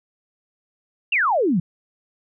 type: exponential sweep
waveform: sine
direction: down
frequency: 2867 to 155.8 Hz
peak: -16 dBFS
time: 1.12-1.6 s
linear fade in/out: 5 ms
effects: none